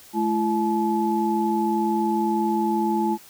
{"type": "tone cluster", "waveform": "sine", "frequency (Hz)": [216.1, 338, 859], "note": ["A3", "E4", "A5"], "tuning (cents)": [-31, 43, -42], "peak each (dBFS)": -24, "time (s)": [0.13, 3.18], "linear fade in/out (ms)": 50, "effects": ["white hiss -48 dBFS RMS until 3.29 s"]}